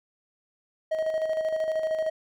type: tone with tremolo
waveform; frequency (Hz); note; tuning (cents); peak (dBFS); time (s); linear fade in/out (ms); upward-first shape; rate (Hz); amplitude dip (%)
triangle; 633; D#5; +30; -21; 0.91-2.1; 10; square; 13; 45
effects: none